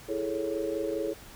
sine chord, A major seventh, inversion second, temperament equal, 329.6 / 415.3 / 440 / 554.4 Hz, E4 / G#4 / A4 / C#5, 0 / 0 / 0 / 0 cents, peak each -34 dBFS, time 0.08-1.14 s, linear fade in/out 20 ms, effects pink hiss -49 dBFS RMS until 1.35 s

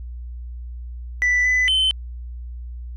sine tone with pitch steps, 1979 / 2002 / 3067 Hz, B6 / B6 / G7, +3 / +23 / -38 cents, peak -13 dBFS, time 1.22-1.91 s, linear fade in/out 0 ms, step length 230 ms, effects tanh soft clip ceiling -14 dBFS + added 60 Hz sine -30 dBFS peak until 2.96 s

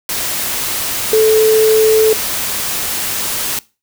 sine tone in noise, 437.2 Hz, A4, 11 cents flat, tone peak -7 dBFS, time 1.13-2.13 s, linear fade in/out 2 ms, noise white, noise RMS -19 dBFS, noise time 0.09-3.59 s, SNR +9 dB, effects noise-tail reverb RT60 0.3 s tail -21 dB re dry

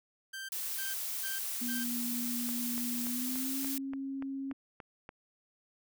sawtooth tone bursts, 1568 Hz, G6, in tune, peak -36 dBFS, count 4, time 0.33-1.84 s, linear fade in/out 10 ms, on 160 ms, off 290 ms
blue noise, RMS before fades -37 dBFS, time 0.52-3.78 s, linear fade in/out 2 ms
sine tone with pitch glide, 240.5 to 271.5 Hz, B3 to C#4, -46 to -36 cents, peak -35 dBFS, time 1.61-4.53 s, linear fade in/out 10 ms, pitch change +210 cents, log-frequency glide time 3.07-3.59 s
click train, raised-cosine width 0.5 ms, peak -30 dBFS, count 10, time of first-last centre 2.49-5.091 s, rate 3.46 Hz
effects none

